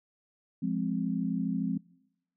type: chord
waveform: sine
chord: F minor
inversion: none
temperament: equal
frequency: 174.61 / 207.7 / 261.6 Hz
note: F3 / Ab3 / C4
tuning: 0 / 0 / 0 cents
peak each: -32 dBFS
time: 0.62-1.78 s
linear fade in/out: 10 ms
effects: noise-tail reverb RT60 0.9 s tail -24 dB re dry